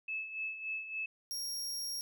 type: tone with tremolo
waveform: sine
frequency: 2606 Hz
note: E7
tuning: 20 cents flat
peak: -34 dBFS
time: 0.08-1.06 s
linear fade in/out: 5 ms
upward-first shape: sine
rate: 3.5 Hz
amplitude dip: 65%
type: tone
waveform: sawtooth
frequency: 5588 Hz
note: F8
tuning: in tune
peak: -34 dBFS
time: 1.31-2.01 s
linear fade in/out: 0 ms
effects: none